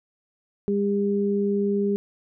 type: tone pair together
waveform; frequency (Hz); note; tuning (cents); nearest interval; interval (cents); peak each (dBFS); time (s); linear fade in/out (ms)
sine; 201.8 / 402.6; G#3 / G4; -49 / +46; octave; 1195; -23; 0.68-1.96; 0
effects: none